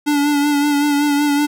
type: tone with vibrato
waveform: square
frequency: 290 Hz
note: D4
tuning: 22 cents flat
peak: -14 dBFS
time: 0.06-1.47 s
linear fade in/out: 20 ms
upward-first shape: sine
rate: 5.3 Hz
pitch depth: 32 cents each way
effects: none